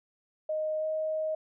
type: tone with pitch glide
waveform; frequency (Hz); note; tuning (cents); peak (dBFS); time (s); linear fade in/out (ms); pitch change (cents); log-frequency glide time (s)
sine; 621 to 626.8; D#5 to D#5; -3 to +13; -28; 0.49-1.35; 5; +16; 0.79-0.85
effects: none

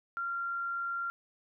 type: tone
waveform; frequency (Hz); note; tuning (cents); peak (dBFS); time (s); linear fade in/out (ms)
sine; 1382; F6; -19; -32; 0.17-1.1; 0
effects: none

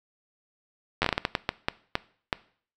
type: slowing click train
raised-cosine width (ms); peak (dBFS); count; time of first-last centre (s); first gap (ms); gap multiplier
0.3; -7; 13; 1.02-2.328; 10; 1.39
effects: noise-tail reverb RT60 0.5 s tail -20 dB re dry

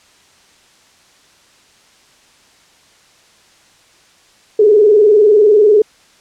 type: tone with vibrato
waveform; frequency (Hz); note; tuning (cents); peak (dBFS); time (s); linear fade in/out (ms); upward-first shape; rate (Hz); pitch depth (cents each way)
sine; 420; G#4; +19; -5; 4.59-5.82; 5; square; 20; 64
effects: white hiss -49 dBFS RMS until 6.2 s + low-pass 7000 Hz 12 dB/octave

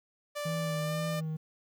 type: tone with pitch glide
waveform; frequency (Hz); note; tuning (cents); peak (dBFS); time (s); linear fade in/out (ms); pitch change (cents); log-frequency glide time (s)
sawtooth; 587.3 to 598.9; D5 to D5; 0 to +34; -30; 0.35-1.21; 20; +34; 0.74-0.93
type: tone with vibrato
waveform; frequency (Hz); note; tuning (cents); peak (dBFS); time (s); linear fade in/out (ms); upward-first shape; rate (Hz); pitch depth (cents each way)
triangle; 160.4; E3; -47; -30; 0.45-1.37; 10; sine; 2; 38
effects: 11-bit

